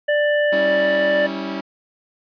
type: harmonic tone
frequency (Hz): 590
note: D5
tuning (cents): +8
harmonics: 1 / 3 / 5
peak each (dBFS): -16 / -21 / -32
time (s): 0.08-1.27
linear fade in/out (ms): 10
type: chord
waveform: sawtooth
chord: C# diminished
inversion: second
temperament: equal with one note detuned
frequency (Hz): 196 / 277.2 / 323.6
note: G3 / C#4 / E4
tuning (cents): 0 / 0 / -32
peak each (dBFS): -25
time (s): 0.52-1.61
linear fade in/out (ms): 10
effects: resampled to 11025 Hz